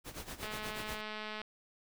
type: noise with tremolo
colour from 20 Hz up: pink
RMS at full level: -42 dBFS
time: 0.04-1.02 s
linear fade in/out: 50 ms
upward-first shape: sine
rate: 8.3 Hz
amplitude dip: 80%
type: click train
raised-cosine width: 0.3 ms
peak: -26 dBFS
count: 212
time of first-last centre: 0.43-1.416 s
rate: 214 Hz
effects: none